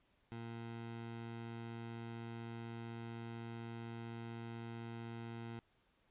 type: tone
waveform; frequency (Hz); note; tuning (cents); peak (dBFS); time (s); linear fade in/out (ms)
20% pulse; 115.8; A#2; -11; -40; 0.32-5.59; 0
effects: pink hiss -75 dBFS RMS until 6.1 s + resampled to 8000 Hz

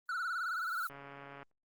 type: noise with exponential growth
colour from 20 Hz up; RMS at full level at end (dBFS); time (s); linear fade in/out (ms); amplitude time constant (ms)
violet; -46; 0.06-0.89; 2; 180
type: tone with vibrato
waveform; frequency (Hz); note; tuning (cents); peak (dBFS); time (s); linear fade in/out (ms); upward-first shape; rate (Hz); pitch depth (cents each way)
triangle; 1400; F6; +4; -32; 0.09-0.87; 2; sine; 19; 110
type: click train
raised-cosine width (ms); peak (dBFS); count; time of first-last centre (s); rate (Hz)
0.5; -34; 75; 0.9-1.429; 140
effects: Opus 24 kbps

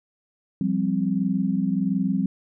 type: chord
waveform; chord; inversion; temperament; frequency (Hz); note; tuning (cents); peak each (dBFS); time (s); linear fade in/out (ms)
sine; F suspended second; none; equal; 174.61 / 196 / 261.6; F3 / G3 / C4; 0 / 0 / 0; -26 / -23 / -26; 0.61-2.26; 2
effects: none

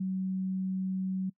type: tone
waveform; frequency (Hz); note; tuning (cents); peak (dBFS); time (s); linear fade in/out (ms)
sine; 188.4; F#3; +32; -29; 0-1.3; 10
effects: noise-tail reverb RT60 0.1 s tail -24 dB re dry

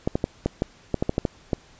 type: clicks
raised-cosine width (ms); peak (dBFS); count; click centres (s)
2; -8; 11; 0.075 / 0.155 / 0.241 / 0.46 / 0.621 / 0.943 / 1.025 / 1.094 / 1.181 / 1.252 / 1.532
effects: pink hiss -53 dBFS RMS until 1.79 s + resampled to 16000 Hz

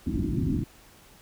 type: low-pass noise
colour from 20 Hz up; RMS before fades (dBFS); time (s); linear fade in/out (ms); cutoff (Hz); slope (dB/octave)
white; -27; 0.06-0.64; 10; 340; 96
effects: pink hiss -54 dBFS RMS until 1.21 s

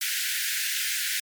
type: high-pass noise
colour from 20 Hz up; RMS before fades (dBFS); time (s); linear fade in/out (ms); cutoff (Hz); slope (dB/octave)
pink; -28; 0.01-1.2; 5; 1500; 96
effects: MP3 96 kbps

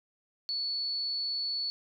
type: tone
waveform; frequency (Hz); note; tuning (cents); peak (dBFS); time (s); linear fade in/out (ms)
sine; 4432; C#8; -1; -30; 0.49-1.7; 0
effects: none

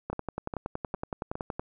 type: two click trains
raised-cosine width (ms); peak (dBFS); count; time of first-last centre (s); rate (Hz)
1; -20 / -18; 4 / 17; 0.13-1.354 / 0.1-1.595; 2.45 / 10.7
effects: none

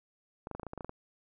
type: clicks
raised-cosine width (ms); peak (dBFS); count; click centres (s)
1; -26; 11; 0.471 / 0.513 / 0.55 / 0.597 / 0.632 / 0.667 / 0.734 / 0.777 / 0.808 / 0.846 / 0.894
effects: none

